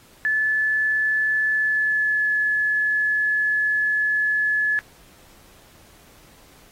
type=tone with pitch glide; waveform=sine; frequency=1733 to 1712.1 Hz; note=A6 to A6; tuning=-27 to -48 cents; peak=-18 dBFS; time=0.25-4.79 s; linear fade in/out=0 ms; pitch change=-21 cents; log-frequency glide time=1.51-2.29 s; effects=pink hiss -52 dBFS RMS until 6.71 s + AAC 48 kbps